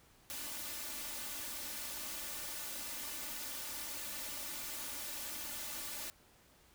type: noise with comb filter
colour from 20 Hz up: white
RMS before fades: -43 dBFS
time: 0.3-6.1 s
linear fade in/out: 0 ms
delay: 3.4 ms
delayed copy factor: +1
effects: pink hiss -65 dBFS RMS until 6.74 s